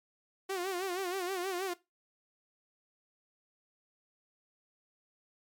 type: tone with vibrato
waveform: sawtooth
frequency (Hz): 370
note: F#4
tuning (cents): 0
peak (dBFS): -29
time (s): 0.49-1.74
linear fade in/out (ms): 10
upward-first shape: sine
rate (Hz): 6.3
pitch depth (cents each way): 100
effects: noise-tail reverb RT60 0.2 s tail -17 dB re dry + MP3 96 kbps